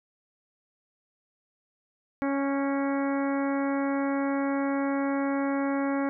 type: harmonic tone with a mistuned harmonic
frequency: 277.2 Hz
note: C#4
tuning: in tune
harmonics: 1 / 2 / 3 / 4 / 5 / 6 / 7 / 8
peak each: -26 / -32 / -36 / -38 / -40 / -42 / -43 / -44 dBFS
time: 2.22-6.09 s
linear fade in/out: 0 ms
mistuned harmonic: 6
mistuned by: -19 cents
effects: none